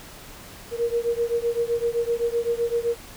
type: beating tone pair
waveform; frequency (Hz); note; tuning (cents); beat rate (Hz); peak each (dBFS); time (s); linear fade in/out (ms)
sine; 466.2 / 474; A#4 / A#4; 0 / +29; 7.8; -24 / -25; 0.71-2.97; 50
effects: pink hiss -43 dBFS RMS until 3.16 s